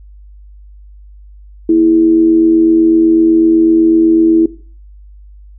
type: tone with amplitude modulation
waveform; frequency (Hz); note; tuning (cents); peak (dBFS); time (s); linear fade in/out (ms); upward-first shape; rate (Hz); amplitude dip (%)
sine; 328; E4; -9; -3; 1.69-4.46; 5; sine; 88; 50
effects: noise-tail reverb RT60 0.4 s tail -17 dB re dry + added 50 Hz sine -34 dBFS peak until 5.58 s